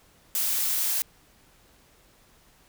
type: noise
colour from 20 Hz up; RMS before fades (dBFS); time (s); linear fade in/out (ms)
blue; -26; 0.35-1.02; 0
effects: pink hiss -59 dBFS RMS until 2.68 s